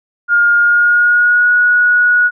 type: tone with pitch glide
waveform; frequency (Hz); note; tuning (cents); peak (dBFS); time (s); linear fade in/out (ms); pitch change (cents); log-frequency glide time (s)
sine; 1417 to 1458.5; F6 to F#6; +25 to -25; -7; 0.28-2.31; 50; +50; 0.57-1.52
effects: none